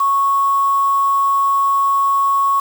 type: tone with quantisation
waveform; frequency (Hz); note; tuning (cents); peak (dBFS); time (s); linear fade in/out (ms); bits
sine; 1105; C#6; -6; -12; 0-2.6; 5; 5
effects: none